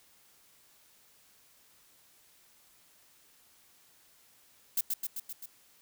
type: noise with echo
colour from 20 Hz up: violet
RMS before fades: -28 dBFS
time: 4.77-4.81 s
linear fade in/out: 5 ms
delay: 130 ms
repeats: 5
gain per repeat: -3 dB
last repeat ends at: 5.46 s
effects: white hiss -63 dBFS RMS until 5.81 s